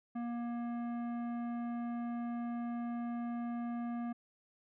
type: tone with tanh clipping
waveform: sine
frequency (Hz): 237.2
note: A#3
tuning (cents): +30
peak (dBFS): -38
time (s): 0.15-4.13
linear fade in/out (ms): 10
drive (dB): 16
effects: low-pass 2000 Hz 12 dB/octave